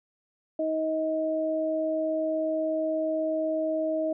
sine tone pair together, 315.9 / 632.3 Hz, D#4 / D#5, +26 / +28 cents, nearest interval octave, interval 1202 cents, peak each -30 / -26 dBFS, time 0.59-4.13 s, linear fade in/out 5 ms, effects none

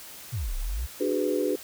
sine exponential two-way sweep, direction down then up, 140 to 30.41 to 70.1 Hz, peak -27 dBFS, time 0.32-0.87 s, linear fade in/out 20 ms, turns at 0.55 s
sine chord, G# half-diminished seventh, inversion second, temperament just, 299 / 373.8 / 415.3 / 498.4 Hz, D4 / F#4 / G#4 / B4, +31 / +18 / 0 / +16 cents, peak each -29 / -29 / -29 / -29 dBFS, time 1-1.56 s, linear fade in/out 10 ms
effects white hiss -44 dBFS RMS until 1.63 s

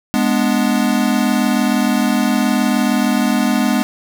square chord, G# diminished, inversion none, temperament equal, 207.7 / 246.9 / 293.7 Hz, G#3 / B3 / D4, 0 / 0 / 0 cents, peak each -18 / -17 / -21 dBFS, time 0.14-3.83 s, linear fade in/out 0 ms, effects none

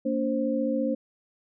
sine tone cluster, 231.7 / 286.4 / 527 Hz, A#3 / D4 / C5, -10 / -43 / +12 cents, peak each -28 dBFS, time 0.05-0.95 s, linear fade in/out 10 ms, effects none

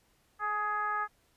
sine tone with frequency modulation, 1256 Hz, D#6, 16 cents sharp, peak -29 dBFS, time 0.39-1.08 s, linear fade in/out 50 ms, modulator 417 Hz, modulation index 1, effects pink hiss -69 dBFS RMS until 1.36 s + resampled to 32000 Hz

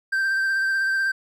triangle tone with vibrato, 1568 Hz, G6, in tune, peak -18 dBFS, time 0.12-1.12 s, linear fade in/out 10 ms, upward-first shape sine, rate 16 Hz, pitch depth 20 cents each way, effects none

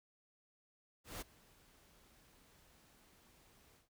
pink noise with ADSR envelope, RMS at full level -44 dBFS, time 1.04-3.89 s, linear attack 170 ms, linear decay 18 ms, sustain -23 dB, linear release 130 ms, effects none

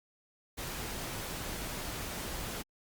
pink noise, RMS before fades -39 dBFS, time 0.57-2.63 s, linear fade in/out 20 ms, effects Opus 48 kbps

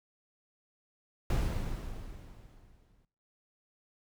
brown noise with exponential decay, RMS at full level -27 dBFS, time 1.3-3.05 s, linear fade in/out 2 ms, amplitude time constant 380 ms, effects noise-tail reverb RT60 0.7 s tail -24 dB re dry

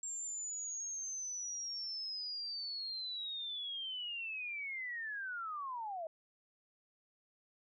sine linear sweep, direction down, 7459 to 622.3 Hz, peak -39 dBFS, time 0.03-6.07 s, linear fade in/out 2 ms, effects none

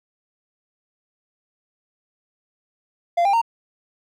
triangle tone with pitch steps, 690 / 797.2 / 921 Hz, F5 / G5 / A#5, -21 / +29 / -21 cents, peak -13 dBFS, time 3.17-3.416 s, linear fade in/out 10 ms, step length 82 ms, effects none

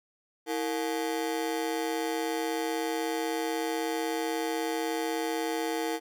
30% pulse ring-modulated tone, 392.9 Hz, G4, 4 cents sharp, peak -23 dBFS, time 0.46-6 s, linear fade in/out 50 ms, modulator 68.1 Hz, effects none

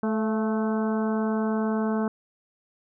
harmonic tone with a mistuned harmonic, 217.8 Hz, A3, 17 cents flat, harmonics 1 / 2 / 3 / 4 / 5 / 6 / 7, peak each -24 / -30 / -34 / -36 / -38 / -40 / -41 dBFS, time 0.03-2.08 s, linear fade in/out 2 ms, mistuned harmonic 3, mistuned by +39 cents, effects none

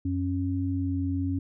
sine tone pair together, 91.7 / 274 Hz, F#2 / C#4, -15 / -20 cents, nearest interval octave + perfect fifth, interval 1895 cents, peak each -28 dBFS, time 0.05-1.39 s, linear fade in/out 5 ms, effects none

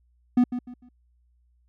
triangle tone with echo, 246.4 Hz, B3, 4 cents flat, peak -13 dBFS, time 0.37-0.44 s, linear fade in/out 5 ms, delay 150 ms, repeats 3, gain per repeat -11 dB, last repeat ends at 0.89 s, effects added 60 Hz sine -61 dBFS peak until 1.68 s

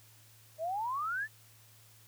sine exponential sweep, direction up, 613 to 1811 Hz, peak -32 dBFS, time 0.58-1.28 s, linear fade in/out 50 ms, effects added 110 Hz sine -61 dBFS peak until 2.07 s + white hiss -61 dBFS RMS until 2.07 s

